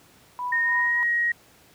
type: tone with tremolo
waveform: sine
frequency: 987.8 Hz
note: B5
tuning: in tune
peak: -25 dBFS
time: 0.39-1.03 s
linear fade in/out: 0 ms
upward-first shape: triangle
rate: 3.2 Hz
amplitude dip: 80%
type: tone with pitch glide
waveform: sine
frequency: 1848 to 1889 Hz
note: A#6 to A#6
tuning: -16 to +22 cents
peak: -20 dBFS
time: 0.52-1.32 s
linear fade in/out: 5 ms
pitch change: +38 cents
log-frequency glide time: 0.63-0.99 s
effects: pink hiss -55 dBFS RMS until 1.74 s + high-pass 80 Hz 12 dB/octave